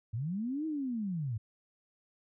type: linear two-way sweep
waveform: sine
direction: up then down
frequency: 101.2 to 322 to 101.2 Hz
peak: -32 dBFS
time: 0.13-1.38 s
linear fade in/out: 10 ms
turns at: 0.66 s
effects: none